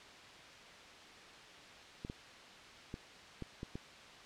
clicks, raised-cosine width 3 ms, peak -29 dBFS, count 6, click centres 2.049 / 2.099 / 2.941 / 3.423 / 3.631 / 3.755 s, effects white hiss -54 dBFS RMS until 4.25 s + low-pass 4000 Hz 12 dB/octave

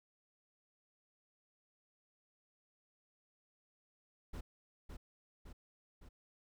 brown noise with echo, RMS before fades -43 dBFS, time 4.33-4.41 s, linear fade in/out 10 ms, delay 560 ms, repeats 3, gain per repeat -4 dB, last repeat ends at 6.09 s, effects none

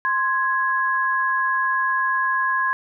sine tone pair together, 1048 / 1663.6 Hz, C6 / G#6, +2 / +2 cents, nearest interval minor sixth, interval 800 cents, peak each -21 dBFS, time 0.05-2.73 s, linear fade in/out 0 ms, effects none

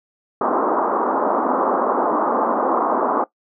white band-pass noise, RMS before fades -19 dBFS, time 0.41-3.24 s, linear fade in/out 2 ms, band 230 to 1200 Hz, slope 48 dB/octave, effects noise-tail reverb RT60 0.1 s tail -18 dB re dry

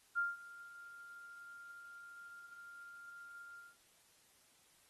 sine tone with ADSR envelope, 1396.9 Hz, F6, in tune, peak -31 dBFS, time 0.15-3.76 s, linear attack 32 ms, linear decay 180 ms, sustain -20 dB, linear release 170 ms, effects white hiss -69 dBFS RMS until 4.89 s + AAC 32 kbps

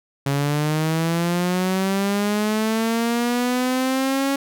sawtooth linear sweep, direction up, 137.9 to 277.2 Hz, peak -15 dBFS, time 0.26-4.36 s, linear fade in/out 5 ms, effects none

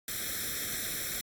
white noise with comb filter, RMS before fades -35 dBFS, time 0.08-1.21 s, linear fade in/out 2 ms, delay 0.53 ms, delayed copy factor +1, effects AAC 64 kbps

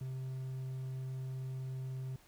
triangle tone with hard clipping, 130.8 Hz, C3, in tune, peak -39 dBFS, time 0.01-2.16 s, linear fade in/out 2 ms, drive 6 dB, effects pink hiss -64 dBFS RMS until 2.27 s

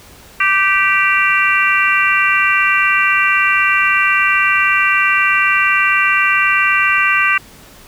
harmonic tone with a mistuned harmonic, 392 Hz, G4, in tune, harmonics 3 / 4 / 5 / 6 / 7, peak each -17 / -17 / -17 / -17 / -17 dBFS, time 0.4-7.38 s, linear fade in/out 5 ms, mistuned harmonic 4, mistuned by -22 cents, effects pink hiss -41 dBFS RMS until 7.87 s

